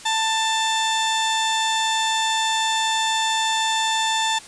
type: tone pair together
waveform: sawtooth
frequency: 887 / 1774 Hz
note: A5 / A6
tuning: +14 / +14 cents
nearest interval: octave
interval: 1200 cents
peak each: -17 / -17 dBFS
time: 0.05-4.39 s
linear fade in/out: 10 ms
effects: white hiss -41 dBFS RMS until 4.47 s + resampled to 22050 Hz